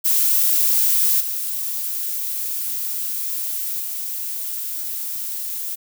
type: noise with level steps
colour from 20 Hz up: violet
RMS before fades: -17 / -25 / -27 dBFS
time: 0.04-5.76 s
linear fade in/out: 20 ms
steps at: 1.2 / 3.79 s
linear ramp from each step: 10 ms
effects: none